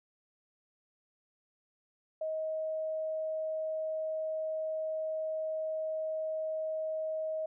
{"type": "tone", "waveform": "sine", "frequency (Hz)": 631, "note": "D#5", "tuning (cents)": 24, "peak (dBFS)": -32, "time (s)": [2.21, 7.46], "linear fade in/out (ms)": 5, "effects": []}